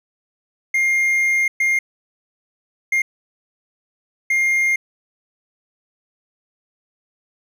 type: tone bursts at uneven times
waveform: triangle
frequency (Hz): 2120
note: C7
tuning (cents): +22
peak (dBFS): -13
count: 4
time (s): 0.74-1.48 / 1.6-1.79 / 2.92-3.02 / 4.3-4.76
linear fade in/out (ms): 5
effects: none